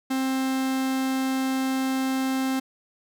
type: tone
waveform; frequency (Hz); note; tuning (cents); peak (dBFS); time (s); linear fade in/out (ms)
45% pulse; 263.8; C4; +14; -23; 0.1-2.6; 10
effects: none

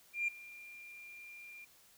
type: tone with ADSR envelope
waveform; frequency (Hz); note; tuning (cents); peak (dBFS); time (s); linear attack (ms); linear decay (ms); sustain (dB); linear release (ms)
sine; 2392; D7; +31; -28; 0.13-1.65; 150; 6; -21; 10
effects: tanh soft clip ceiling -28 dBFS + white hiss -64 dBFS RMS until 1.97 s

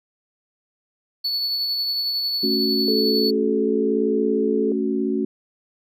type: tone with tremolo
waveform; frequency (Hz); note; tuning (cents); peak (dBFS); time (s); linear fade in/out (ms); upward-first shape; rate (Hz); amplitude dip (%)
triangle; 4437; C#8; +1; -19; 1.24-3.31; 10; sine; 11; 25
type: chord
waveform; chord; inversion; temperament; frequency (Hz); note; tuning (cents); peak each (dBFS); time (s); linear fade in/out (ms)
sine; F# minor; first; equal; 220 / 277.2 / 370; A3 / C#4 / F#4; 0 / 0 / 0; -24; 2.43-5.25; 5
type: tone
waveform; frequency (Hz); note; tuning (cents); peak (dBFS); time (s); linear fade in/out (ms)
sine; 431; A4; -36; -21; 2.88-4.72; 2
effects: none

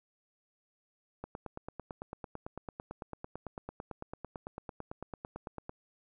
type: click train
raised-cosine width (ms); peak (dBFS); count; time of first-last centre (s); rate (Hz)
1; -26; 41; 1.24-5.694; 8.98
effects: none

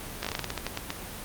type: slowing click train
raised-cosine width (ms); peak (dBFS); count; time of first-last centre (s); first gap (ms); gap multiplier
0.2; -12; 13; 0.23-0.904; 16; 1.21
effects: pink hiss -39 dBFS RMS until 1.24 s + Opus 24 kbps

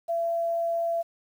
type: tone with quantisation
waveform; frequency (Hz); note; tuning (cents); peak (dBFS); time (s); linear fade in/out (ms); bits
sine; 674; E5; +38; -24; 0.08-1.03; 20; 9
effects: none

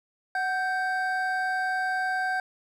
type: tone pair together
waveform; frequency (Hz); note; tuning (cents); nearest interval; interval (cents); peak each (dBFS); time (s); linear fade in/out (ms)
triangle; 745 / 1565.9; F#5 / G6; +12 / -2; octave + minor second; 1286; -26; 0.35-2.4; 2
effects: none

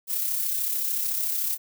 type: noise with amplitude modulation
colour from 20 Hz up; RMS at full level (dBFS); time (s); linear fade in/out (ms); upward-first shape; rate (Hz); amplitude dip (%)
violet; -25; 0.07-1.58; 50; sine; 33.6; 40
effects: none

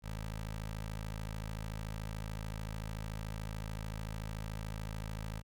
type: tone with notch filter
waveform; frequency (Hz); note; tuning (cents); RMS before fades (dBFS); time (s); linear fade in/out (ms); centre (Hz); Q
15% pulse; 53.6; A1; -45; -41; 0.02-5.43; 50; 330; 0.91
effects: none

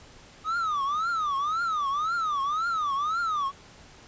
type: tone with vibrato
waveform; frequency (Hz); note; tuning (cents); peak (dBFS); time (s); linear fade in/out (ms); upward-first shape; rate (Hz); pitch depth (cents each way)
triangle; 1234; D#6; -15; -23; 0.44-3.52; 50; triangle; 1.9; 240
effects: pink hiss -51 dBFS RMS until 4.07 s + resampled to 16000 Hz

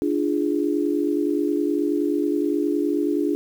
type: chord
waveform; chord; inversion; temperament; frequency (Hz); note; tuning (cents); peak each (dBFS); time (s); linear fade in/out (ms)
sine; D diminished; none; equal with one note detuned; 293.7 / 343.2 / 415.3; D4 / F4 / Ab4; 0 / -30 / 0; -22 / -24 / -26; 0.02-3.35; 0
effects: 8-bit

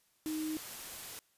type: tone in noise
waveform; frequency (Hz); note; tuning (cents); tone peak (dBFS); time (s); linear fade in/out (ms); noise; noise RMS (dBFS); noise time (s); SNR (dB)
sine; 311.6; D#4; +3; -34; 0.26-0.57; 0; white; -45; 0.26-1.19; +8
effects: white hiss -72 dBFS RMS until 1.37 s + resampled to 32000 Hz

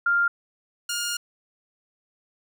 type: tone pair in turn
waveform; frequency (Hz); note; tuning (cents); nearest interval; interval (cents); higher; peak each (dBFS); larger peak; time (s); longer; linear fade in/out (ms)
sine / 10% pulse; 1398 / 1417.5; F6 / F6; +1 / +25; unison; 24; second; -18; neither; 0.06-0.28 / 0.89-1.17; second; 5
effects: none

